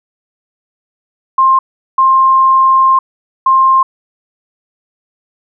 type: tone bursts at uneven times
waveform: sine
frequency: 1058 Hz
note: C6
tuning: 19 cents sharp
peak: -5 dBFS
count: 3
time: 1.38-1.59 / 1.98-2.99 / 3.46-3.83 s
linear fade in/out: 5 ms
effects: none